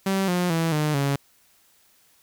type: tone with pitch steps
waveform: sawtooth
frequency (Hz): 193.3 / 178.28 / 164.43 / 151.66 / 139.88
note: G3 / F3 / E3 / D#3 / C#3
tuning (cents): -24 / +36 / -4 / -44 / +16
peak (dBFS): -17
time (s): 0.06-1.16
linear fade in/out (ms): 5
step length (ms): 220
effects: white hiss -60 dBFS RMS until 2.22 s